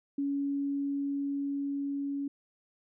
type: tone with level ramp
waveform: sine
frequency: 280.7 Hz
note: C#4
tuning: 22 cents sharp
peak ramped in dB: -28 to -31 dBFS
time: 0.18-2.28 s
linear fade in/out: 5 ms
effects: none